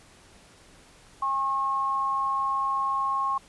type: tone pair together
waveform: sine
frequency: 812.1 / 1084 Hz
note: G#5 / C#6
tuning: -39 / -39 cents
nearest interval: perfect fourth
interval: 500 cents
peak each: -33 / -24 dBFS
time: 1.22-3.38 s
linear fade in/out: 5 ms
effects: pink hiss -54 dBFS RMS until 3.48 s + resampled to 24000 Hz